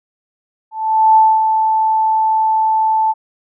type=tone with ADSR envelope; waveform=sine; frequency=878 Hz; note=A5; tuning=4 cents flat; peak=-5 dBFS; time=0.71-3.14 s; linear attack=450 ms; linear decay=240 ms; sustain=-6 dB; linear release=35 ms; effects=none